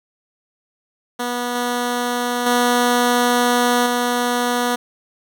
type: tone with level steps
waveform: 10% pulse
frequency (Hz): 243.6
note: B3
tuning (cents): -24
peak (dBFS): -13 / -11 / -6 / -9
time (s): 1.19-4.76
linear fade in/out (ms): 10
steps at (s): 1.55 / 2.46 / 3.86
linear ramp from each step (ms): 5
effects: none